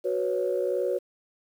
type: chord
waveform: sine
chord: F# suspended fourth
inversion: none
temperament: just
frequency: 370 / 493.3 / 555 Hz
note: F#4 / B4 / C#5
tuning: 0 / -2 / +2 cents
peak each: -28 dBFS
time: 0.04-0.99 s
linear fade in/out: 20 ms
effects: tanh soft clip ceiling -15 dBFS + 9-bit